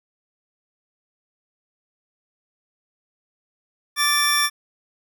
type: tone cluster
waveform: 25% pulse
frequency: 1170 / 1755 / 5560 Hz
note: D6 / A6 / F8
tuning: -7 / -5 / -9 cents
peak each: -18 dBFS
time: 3.96-4.5 s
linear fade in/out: 50 ms
effects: none